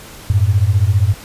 sine beating tone pair, 92.5 / 107.5 Hz, F#2 / A2, 0 / -40 cents, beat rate 15 Hz, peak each -13 dBFS, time 0.3-1.14 s, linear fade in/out 0 ms, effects pink hiss -36 dBFS RMS until 1.24 s + resampled to 32000 Hz

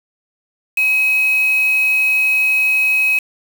sine tone with quantisation, 2548 Hz, D#7, 41 cents sharp, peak -12 dBFS, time 0.77-3.19 s, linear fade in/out 5 ms, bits 4, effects none

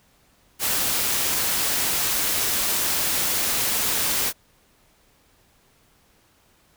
white noise, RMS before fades -23 dBFS, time 0.59-4.33 s, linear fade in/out 50 ms, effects pink hiss -60 dBFS RMS until 6.76 s

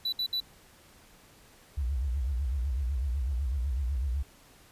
triangle tone bursts, 3965 Hz, B7, 6 cents sharp, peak -26 dBFS, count 3, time 0.05-0.403 s, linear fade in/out 5 ms, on 75 ms, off 64 ms
sine tone with vibrato, 65.4 Hz, C2, in tune, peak -27 dBFS, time 1.77-4.23 s, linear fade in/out 10 ms, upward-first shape sine, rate 8 Hz, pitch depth 200 cents each way
effects pink hiss -57 dBFS RMS until 4.71 s + resampled to 32000 Hz

